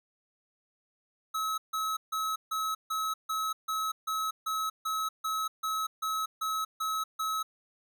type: tone bursts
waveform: square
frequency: 1288 Hz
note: E6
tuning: 41 cents flat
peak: -30 dBFS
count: 16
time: 1.34-7.43 s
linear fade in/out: 10 ms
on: 240 ms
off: 150 ms
effects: none